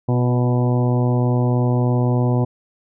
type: harmonic tone with a mistuned harmonic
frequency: 123.47 Hz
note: B2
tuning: in tune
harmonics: 1 / 2 / 3 / 4 / 5 / 6 / 7 / 8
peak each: -16 / -22 / -26 / -28 / -30 / -32 / -33 / -34 dBFS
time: 0.08-2.45 s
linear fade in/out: 10 ms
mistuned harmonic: 3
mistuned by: -29 cents
effects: none